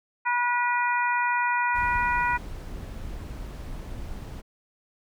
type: harmonic tone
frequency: 485.5 Hz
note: B4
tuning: 30 cents flat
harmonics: 2 / 3 / 4 / 5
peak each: -24 / -28 / -30 / -32 dBFS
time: 0.25-2.38 s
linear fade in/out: 20 ms
type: noise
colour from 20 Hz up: brown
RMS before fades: -36 dBFS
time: 1.74-4.42 s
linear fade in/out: 20 ms
effects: none